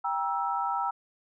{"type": "chord", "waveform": "sine", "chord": "E diminished", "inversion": "first", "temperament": "just", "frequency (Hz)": [791.1, 949.3, 1318.5], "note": ["G5", "Bb5", "E6"], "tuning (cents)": [16, 31, 0], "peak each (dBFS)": -31, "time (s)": [0.04, 0.91], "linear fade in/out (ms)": 10, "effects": []}